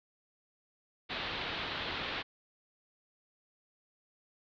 white low-pass noise, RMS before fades -38 dBFS, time 1.09-2.23 s, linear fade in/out 20 ms, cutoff 4000 Hz, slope 48 dB/octave, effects none

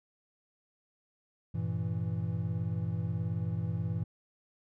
triangle chord, E diminished, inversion first, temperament equal, 98 / 116.54 / 164.81 Hz, G2 / Bb2 / E3, 0 / 0 / 0 cents, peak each -33 dBFS, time 1.54-4.04 s, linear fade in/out 10 ms, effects none

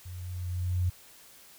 sine tone with level ramp, 89.8 Hz, F2, 49 cents sharp, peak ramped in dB -39 to -23 dBFS, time 0.05-0.9 s, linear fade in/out 10 ms, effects white hiss -54 dBFS RMS until 1.58 s

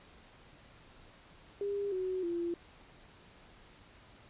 sine tone with pitch steps, 403.2 / 371.9 / 343 Hz, G4 / F#4 / F4, +49 / +9 / -31 cents, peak -32 dBFS, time 1.61-2.54 s, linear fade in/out 2 ms, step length 310 ms, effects pink hiss -58 dBFS RMS until 4.29 s + resampled to 8000 Hz

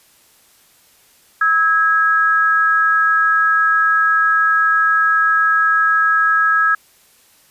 sine tone pair together, 1296.8 / 1649 Hz, E6 / G#6, -29 / -13 cents, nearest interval major third, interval 416 cents, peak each -14 dBFS, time 1.41-6.75 s, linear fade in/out 5 ms, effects white hiss -52 dBFS RMS until 7.5 s + resampled to 32000 Hz

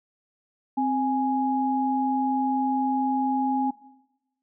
sine tone pair together, 262.1 / 830.6 Hz, C4 / G#5, +3 / 0 cents, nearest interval octave + minor sixth, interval 1997 cents, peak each -24 dBFS, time 0.77-3.71 s, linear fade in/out 10 ms, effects noise-tail reverb RT60 1.0 s tail -20 dB re dry

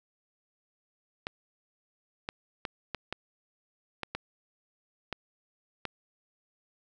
clicks, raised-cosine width 0.3 ms, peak -17 dBFS, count 9, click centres 1.269 / 2.289 / 2.652 / 2.947 / 3.126 / 4.033 / 4.15 / 5.127 / 5.853 s, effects none

